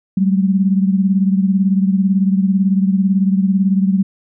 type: beating tone pair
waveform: sine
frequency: 190 / 208 Hz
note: F#3 / G#3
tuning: +46 / +3 cents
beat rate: 18 Hz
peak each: -12 / -18 dBFS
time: 0.17-4.03 s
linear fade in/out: 5 ms
effects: none